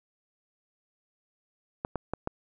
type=clicks; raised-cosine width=1 ms; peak=-16 dBFS; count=4; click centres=1.849 / 1.957 / 2.136 / 2.274 s; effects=none